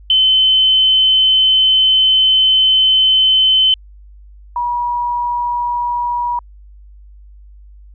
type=tone pair in turn; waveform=sine; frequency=3060 / 963.8 Hz; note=G7 / B5; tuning=-42 / -43 cents; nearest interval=octave + minor sixth; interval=2001 cents; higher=first; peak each=-8 / -15 dBFS; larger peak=first; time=0.1-3.74 / 4.56-6.39 s; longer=first; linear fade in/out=2 ms; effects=added 50 Hz sine -37 dBFS peak until 7.94 s

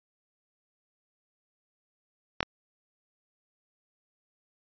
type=clicks; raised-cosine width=0.3 ms; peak=-10 dBFS; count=2; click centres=2.406 / 2.429 s; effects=resampled to 11025 Hz

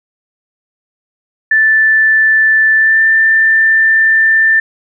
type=tone with pitch glide; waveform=sine; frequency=1760 to 1781.5 Hz; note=A6 to A6; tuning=0 to +21 cents; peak=-6 dBFS; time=1.51-4.6 s; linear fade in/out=5 ms; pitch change=+21 cents; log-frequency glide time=2.76-3.02 s; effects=none

